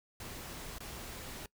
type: noise with dropouts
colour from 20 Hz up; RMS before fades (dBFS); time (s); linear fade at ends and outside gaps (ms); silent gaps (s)
pink; -45; 0.2-1.46; 2; 0.784-0.804
effects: noise-tail reverb RT60 0.1 s tail -22 dB re dry